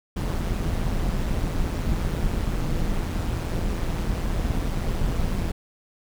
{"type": "noise with amplitude modulation", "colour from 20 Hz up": "brown", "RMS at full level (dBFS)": -22, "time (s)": [0.16, 5.52], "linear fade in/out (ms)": 10, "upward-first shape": "sine", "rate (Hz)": 170, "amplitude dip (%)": 60, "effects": []}